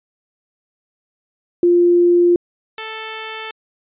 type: tone pair in turn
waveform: sine / 5% pulse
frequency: 349.2 / 440.3 Hz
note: F4 / A4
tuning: 0 / +1 cents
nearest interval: major third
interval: 401 cents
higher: second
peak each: -9 / -14 dBFS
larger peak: first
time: 1.63-2.36 / 2.78-3.51 s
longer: neither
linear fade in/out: 2 ms
effects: resampled to 8000 Hz